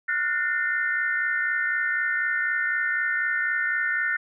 sine tone cluster, 1409 / 1473 / 1810 / 2084 Hz, F6 / F#6 / A6 / C7, +15 / -8 / +48 / -7 cents, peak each -31 / -27 / -25 / -34 dBFS, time 0.08-4.17 s, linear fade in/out 10 ms, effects none

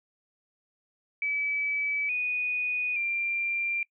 sine tone with pitch steps, 2295 / 2475 / 2375 Hz, D7 / D#7 / D7, -40 / -10 / +19 cents, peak -26 dBFS, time 1.22-3.83 s, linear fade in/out 2 ms, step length 870 ms, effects noise-tail reverb RT60 0.1 s tail -25 dB re dry

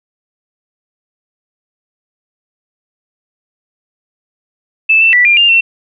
sine tone with pitch steps, 2630 / 2670 / 1964 / 2398 / 2803 / 2705 Hz, E7 / E7 / B6 / D7 / F7 / E7, -5 / +22 / -10 / +36 / +6 / +44 cents, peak -5 dBFS, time 4.89-5.61 s, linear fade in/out 10 ms, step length 120 ms, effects none

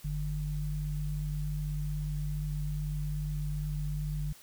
sine tone pair together, 47.12 / 149.6 Hz, F#1 / D3, +32 / +32 cents, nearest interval octave + minor sixth, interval 2000 cents, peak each -34 / -33 dBFS, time 0.04-4.33 s, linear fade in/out 10 ms, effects white hiss -55 dBFS RMS until 4.42 s

